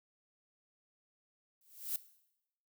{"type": "noise with exponential growth", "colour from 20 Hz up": "violet", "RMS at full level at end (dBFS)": -33, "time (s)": [1.61, 1.96], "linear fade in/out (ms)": 2, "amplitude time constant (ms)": 76, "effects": ["noise-tail reverb RT60 0.8 s tail -17 dB re dry"]}